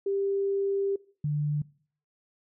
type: tone pair in turn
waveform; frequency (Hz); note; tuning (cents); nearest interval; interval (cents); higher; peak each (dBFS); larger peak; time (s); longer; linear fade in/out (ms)
sine; 395.2 / 148.03; G4 / D3; +14 / +14; octave + perfect fourth; 1700; first; -25; neither; 0.06-0.96 / 1.24-1.62; first; 5
effects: noise-tail reverb RT60 0.5 s tail -22 dB re dry